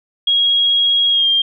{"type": "tone with pitch glide", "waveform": "sine", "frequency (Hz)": [3295, 3199], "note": ["G#7", "G7"], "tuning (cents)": [-14, 34], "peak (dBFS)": -11, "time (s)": [0.27, 1.42], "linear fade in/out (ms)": 5, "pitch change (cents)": -52, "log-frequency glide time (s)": [1.1, 1.28], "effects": []}